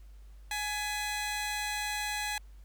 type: tone pair together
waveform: 15% pulse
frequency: 838 / 2004 Hz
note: G#5 / B6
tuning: +15 / +25 cents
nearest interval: octave + minor third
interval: 1510 cents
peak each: -27 / -32 dBFS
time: 0.51-2.38 s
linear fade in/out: 2 ms
effects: added 50 Hz sine -48 dBFS peak until 2.64 s + pink hiss -68 dBFS RMS until 2.64 s

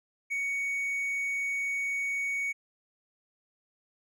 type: tone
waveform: triangle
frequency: 2234 Hz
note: C#7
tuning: 13 cents sharp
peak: -27 dBFS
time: 0.3-2.53 s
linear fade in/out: 20 ms
effects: none

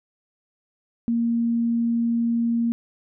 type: tone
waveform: sine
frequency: 233.1 Hz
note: A#3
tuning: in tune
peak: -19 dBFS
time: 1.08-2.72 s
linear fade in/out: 0 ms
effects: none

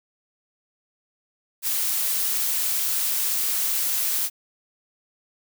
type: noise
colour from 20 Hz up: blue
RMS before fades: -24 dBFS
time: 1.62-4.3 s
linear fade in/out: 50 ms
effects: none

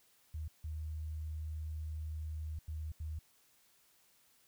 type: tone bursts at uneven times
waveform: sine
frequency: 77.78 Hz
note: D#2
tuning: in tune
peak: -38 dBFS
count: 4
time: 0.34-0.48 / 0.64-2.59 / 2.68-2.92 / 3-3.19 s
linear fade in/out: 5 ms
effects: white hiss -69 dBFS RMS until 4.47 s

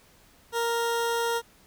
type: tone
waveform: 20% pulse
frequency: 466.2 Hz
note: A#4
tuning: in tune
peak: -20 dBFS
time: 0.52-1.42 s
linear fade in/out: 50 ms
effects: pink hiss -58 dBFS RMS until 1.66 s

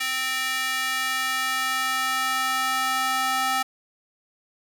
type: tone with high-pass filter sweep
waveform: square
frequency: 260.8 Hz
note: C4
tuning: 5 cents flat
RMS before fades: -25 dBFS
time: 0-3.63 s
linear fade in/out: 10 ms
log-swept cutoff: 2000 to 1000 Hz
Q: 1.6
effects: none

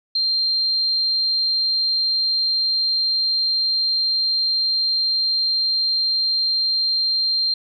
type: tone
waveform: sine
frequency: 4174 Hz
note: C8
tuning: 5 cents flat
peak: -17 dBFS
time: 0.15-7.54 s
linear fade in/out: 5 ms
effects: none

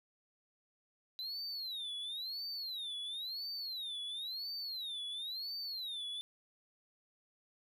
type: tone with vibrato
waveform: triangle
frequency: 3951 Hz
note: B7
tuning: in tune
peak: -38 dBFS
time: 1.19-6.21 s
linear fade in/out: 0 ms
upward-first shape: sine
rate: 0.97 Hz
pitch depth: 260 cents each way
effects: none

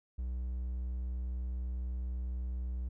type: tone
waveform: triangle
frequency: 62 Hz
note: B1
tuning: 7 cents sharp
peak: -32 dBFS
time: 0.18-2.89 s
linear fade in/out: 10 ms
effects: none

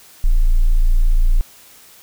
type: tone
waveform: sine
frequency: 28.61 Hz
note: A#0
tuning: 31 cents flat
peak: -8 dBFS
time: 0.24-1.41 s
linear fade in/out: 0 ms
effects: tanh soft clip ceiling -5 dBFS + white hiss -45 dBFS RMS until 2.02 s

